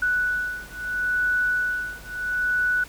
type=beating tone pair; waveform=sine; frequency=1480 / 1480.75 Hz; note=F#6 / F#6; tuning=0 / +1 cents; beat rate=0.75 Hz; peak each=-25 dBFS; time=0.02-2.84 s; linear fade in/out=5 ms; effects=added 51 Hz sine -44 dBFS peak until 2.88 s + pink hiss -45 dBFS RMS until 2.88 s